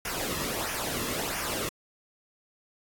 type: noise with flanger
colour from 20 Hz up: pink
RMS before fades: -32 dBFS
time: 0.05-1.69 s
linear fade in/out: 2 ms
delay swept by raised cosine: 0.24 to 1.34 ms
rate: 1.5 Hz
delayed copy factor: -0.65
effects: AAC 64 kbps